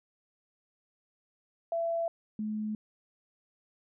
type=tone pair in turn; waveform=sine; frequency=670 / 214.1 Hz; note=E5 / A3; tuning=+28 / -47 cents; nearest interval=octave + minor sixth; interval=1975 cents; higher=first; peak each=-28 / -31 dBFS; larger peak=first; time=1.72-2.08 / 2.39-2.75 s; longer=neither; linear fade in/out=2 ms; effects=none